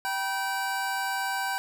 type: tone cluster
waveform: square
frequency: 778 / 970 / 1544 Hz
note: G5 / B5 / G6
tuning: -13 / -31 / -27 cents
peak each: -32 / -35 / -32 dBFS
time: 0.05-1.58 s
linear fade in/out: 0 ms
effects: none